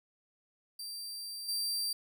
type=tone with level steps; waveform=sawtooth; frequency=4699 Hz; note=D8; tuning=in tune; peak=-37 / -29 dBFS; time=0.79-1.93 s; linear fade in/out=5 ms; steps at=1.48 s; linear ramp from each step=10 ms; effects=none

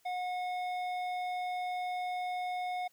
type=tone with hard clipping; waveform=sine; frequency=726 Hz; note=F#5; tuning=33 cents flat; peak=-35 dBFS; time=0.05-2.88 s; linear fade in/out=10 ms; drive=10 dB; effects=white hiss -69 dBFS RMS until 2.92 s

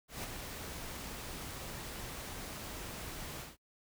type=noise with ADSR envelope; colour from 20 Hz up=pink; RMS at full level=-39 dBFS; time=0.08-3.57 s; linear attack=160 ms; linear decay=9 ms; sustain=-5 dB; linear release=170 ms; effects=noise-tail reverb RT60 0.1 s tail -23 dB re dry

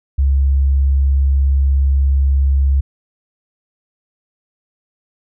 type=tone; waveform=sine; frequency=68.4 Hz; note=C#2; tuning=23 cents flat; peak=-10 dBFS; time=0.18-2.81 s; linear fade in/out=10 ms; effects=none

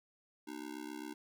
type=tone with amplitude modulation; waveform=square; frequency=304 Hz; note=D#4; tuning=40 cents flat; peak=-39 dBFS; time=0.47-1.14 s; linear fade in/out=10 ms; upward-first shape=sine; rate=67.6 Hz; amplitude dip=100%; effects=none

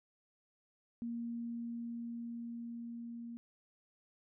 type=tone with level ramp; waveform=sine; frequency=234.4 Hz; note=A#3; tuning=10 cents sharp; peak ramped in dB=-37 to -43 dBFS; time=1.02-3.37 s; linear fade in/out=0 ms; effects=none

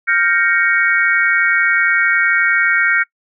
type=chord; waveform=sine; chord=G half-diminished seventh; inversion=third; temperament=equal with one note detuned; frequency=1396.9 / 1568 / 1864.7 / 2228 Hz; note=F6 / G6 / Bb6 / Db7; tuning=0 / 0 / 0 / +8 cents; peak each=-17 dBFS; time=0.07-3.04 s; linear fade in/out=20 ms; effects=noise-tail reverb RT60 0.1 s tail -24 dB re dry

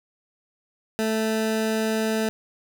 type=tone; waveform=20% pulse; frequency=220 Hz; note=A3; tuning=in tune; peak=-17 dBFS; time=0.99-2.29 s; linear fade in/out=0 ms; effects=none

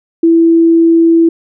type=tone; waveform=sine; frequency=331.5 Hz; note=E4; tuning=10 cents sharp; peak=-4 dBFS; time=0.23-1.29 s; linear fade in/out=5 ms; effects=none

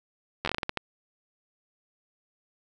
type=slowing click train; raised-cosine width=0.3 ms; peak=-12 dBFS; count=10; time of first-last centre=0.45-0.773 s; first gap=11 ms; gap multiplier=1.28; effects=none

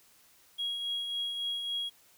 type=tone with tremolo; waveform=triangle; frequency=3300 Hz; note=G#7; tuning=12 cents flat; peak=-27 dBFS; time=0.58-1.9 s; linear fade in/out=20 ms; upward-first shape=triangle; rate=3.6 Hz; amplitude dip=50%; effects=tanh soft clip ceiling -27 dBFS + white hiss -62 dBFS RMS until 2.17 s

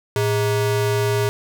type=ring-modulated tone; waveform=square; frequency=261.6 Hz; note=C4; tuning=in tune; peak=-15 dBFS; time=0.16-1.29 s; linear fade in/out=0 ms; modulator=149 Hz; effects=none

